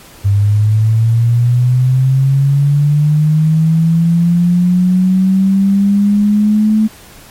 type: linear sweep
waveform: sine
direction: up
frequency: 99 to 218 Hz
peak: -7 dBFS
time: 0.24-6.88 s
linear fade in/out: 20 ms
effects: pink hiss -38 dBFS RMS until 7.3 s + MP3 64 kbps